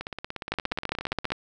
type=two click trains; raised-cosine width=0.3 ms; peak=-10 / -17 dBFS; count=13 / 23; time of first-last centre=0.52-1.32 / 0.01-1.304 s; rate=15 / 17 Hz; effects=none